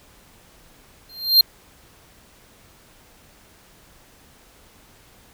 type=tone with exponential growth; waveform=square; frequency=4186 Hz; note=C8; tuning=in tune; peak=-7 dBFS; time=1.09-1.41 s; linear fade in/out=5 ms; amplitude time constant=69 ms; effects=pink hiss -52 dBFS RMS until 5.33 s